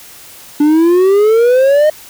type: exponential sweep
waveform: triangle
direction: up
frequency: 290.3 to 622.3 Hz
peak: -4 dBFS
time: 0.6-1.9 s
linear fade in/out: 5 ms
effects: white hiss -36 dBFS RMS until 2.09 s